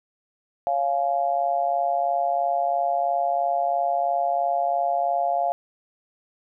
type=tone with amplitude modulation; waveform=sine; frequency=698.5 Hz; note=F5; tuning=in tune; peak=-16 dBFS; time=0.67-5.52 s; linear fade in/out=0 ms; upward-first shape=sine; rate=143 Hz; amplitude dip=90%; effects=none

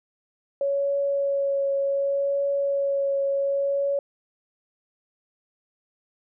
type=tone with vibrato; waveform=sine; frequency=557 Hz; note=C#5; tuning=8 cents sharp; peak=-21 dBFS; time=0.61-3.99 s; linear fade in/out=2 ms; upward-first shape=triangle; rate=0.67 Hz; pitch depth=14 cents each way; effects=none

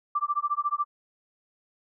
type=tone with tremolo; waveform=sine; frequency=1174.7 Hz; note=D6; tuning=in tune; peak=-21 dBFS; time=0.15-0.85 s; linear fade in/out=5 ms; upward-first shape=sine; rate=14 Hz; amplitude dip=100%; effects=none

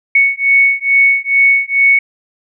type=beating tone pair; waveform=sine; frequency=2217 / 2219.3 Hz; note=C#7 / C#7; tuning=0 / +1 cents; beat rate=2.3 Hz; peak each=-11 dBFS; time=0.15-1.99 s; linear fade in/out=5 ms; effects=none

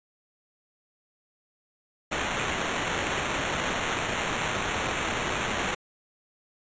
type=noise with sample-and-hold; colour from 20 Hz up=white; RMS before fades=-29 dBFS; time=2.11-5.75 s; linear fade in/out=10 ms; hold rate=4900 Hz; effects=resampled to 16000 Hz

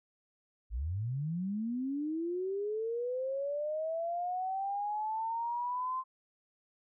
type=linear sweep; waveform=sine; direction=up; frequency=49 to 1046.5 Hz; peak=-32 dBFS; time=0.7-6.04 s; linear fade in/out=50 ms; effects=none

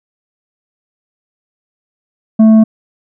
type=tone with tanh clipping; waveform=sine; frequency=220 Hz; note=A3; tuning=in tune; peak=-4 dBFS; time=2.39-2.64 s; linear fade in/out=10 ms; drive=6 dB; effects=none

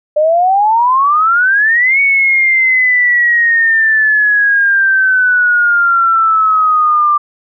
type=exponential two-way sweep; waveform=sine; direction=up then down; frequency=593 to 2235 to 1182 Hz; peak=-7 dBFS; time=0.16-7.18 s; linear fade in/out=10 ms; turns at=2 s; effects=none

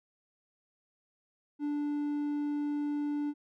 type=tone; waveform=triangle; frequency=292.7 Hz; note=D4; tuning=6 cents flat; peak=-28 dBFS; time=1.59-3.34 s; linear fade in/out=50 ms; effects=none

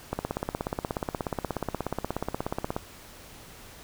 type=click train; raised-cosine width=1 ms; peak=-14 dBFS; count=45; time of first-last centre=0.13-2.765 s; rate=16.7 Hz; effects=pink hiss -48 dBFS RMS until 3.83 s

